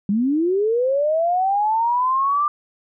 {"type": "linear sweep", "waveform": "sine", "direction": "up", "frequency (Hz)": [191.8, 1196], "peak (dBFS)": -16, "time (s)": [0.09, 2.48], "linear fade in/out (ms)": 2, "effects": []}